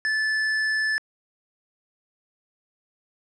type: tone with hard clipping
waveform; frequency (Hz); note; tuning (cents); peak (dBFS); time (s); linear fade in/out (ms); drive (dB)
triangle; 1743; A6; -17; -23; 0.05-0.98; 0; 12
effects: low-pass 8000 Hz 12 dB/octave

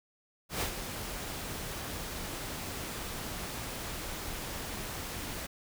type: noise with ADSR envelope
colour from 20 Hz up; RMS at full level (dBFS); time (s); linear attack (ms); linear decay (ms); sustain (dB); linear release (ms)
pink; -31; 0.49-5.47; 120; 98; -8; 13
effects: none

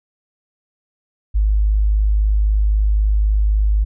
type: tone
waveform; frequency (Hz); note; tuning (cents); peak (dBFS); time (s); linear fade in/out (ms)
sine; 51.91; G#1; 0; -12; 1.34-3.85; 20
effects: none

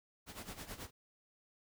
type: noise with tremolo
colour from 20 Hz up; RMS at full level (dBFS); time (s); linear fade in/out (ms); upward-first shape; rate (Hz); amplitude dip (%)
pink; -45; 0.26-0.91; 50; sine; 9.3; 75
effects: none

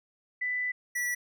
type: tone pair in turn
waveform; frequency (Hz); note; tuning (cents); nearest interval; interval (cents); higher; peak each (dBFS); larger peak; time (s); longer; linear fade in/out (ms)
sine / square; 1991 / 1952.3; B6 / B6; +14 / -20; unison; 34; first; -28 / -29; first; 0.41-0.72 / 0.95-1.15; first; 10
effects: none

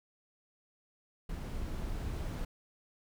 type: noise with level ramp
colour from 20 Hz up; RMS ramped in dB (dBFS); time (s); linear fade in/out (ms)
brown; -39 to -36; 1.29-2.45; 5
effects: none

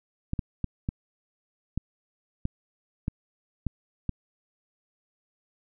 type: clicks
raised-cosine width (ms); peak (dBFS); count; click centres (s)
5; -15; 9; 0.334 / 0.392 / 0.643 / 0.889 / 1.776 / 2.454 / 3.081 / 3.667 / 4.093
effects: none

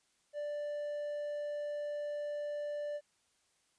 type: tone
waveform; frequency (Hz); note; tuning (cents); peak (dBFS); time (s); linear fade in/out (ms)
triangle; 588; D5; +2; -34; 0.33-3.01; 50
effects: white hiss -74 dBFS RMS until 3.78 s + resampled to 22050 Hz

